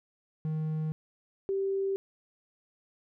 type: tone pair in turn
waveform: triangle / sine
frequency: 156.3 / 389.8 Hz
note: D#3 / G4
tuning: +8 / -10 cents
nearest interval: octave + major third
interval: 1582 cents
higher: second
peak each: -27 dBFS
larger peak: neither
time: 0.45-0.92 / 1.49-1.96 s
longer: neither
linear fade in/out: 0 ms
effects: none